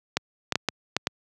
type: clicks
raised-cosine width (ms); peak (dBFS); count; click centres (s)
0.2; -5; 6; 0.17 / 0.523 / 0.556 / 0.687 / 0.966 / 1.071
effects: high-pass 100 Hz 12 dB/octave